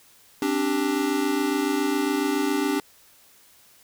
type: chord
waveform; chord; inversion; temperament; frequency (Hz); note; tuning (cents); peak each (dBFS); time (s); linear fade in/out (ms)
square; C suspended second; none; equal with one note detuned; 266.5 / 293.7 / 392; C4 / D4 / G4; +32 / 0 / 0; -29 / -25 / -28; 0.42-2.8; 2
effects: white hiss -55 dBFS RMS until 3.83 s